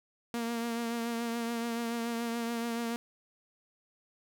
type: tone with vibrato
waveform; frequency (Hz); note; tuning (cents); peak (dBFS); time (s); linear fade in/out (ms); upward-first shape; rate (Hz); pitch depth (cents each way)
sawtooth; 233.1; A#3; 0; -28; 0.34-2.96; 0; triangle; 7; 34
effects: none